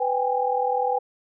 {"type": "tone cluster", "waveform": "sine", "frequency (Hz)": [498.3, 783, 823], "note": ["B4", "G5", "G#5"], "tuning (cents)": [15, -2, -16], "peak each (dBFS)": -25, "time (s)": [0, 0.99], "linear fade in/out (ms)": 10, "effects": []}